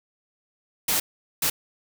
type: noise bursts at uneven times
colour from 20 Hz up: white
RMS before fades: -23 dBFS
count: 2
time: 0.88-1 / 1.42-1.5 s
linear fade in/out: 5 ms
effects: none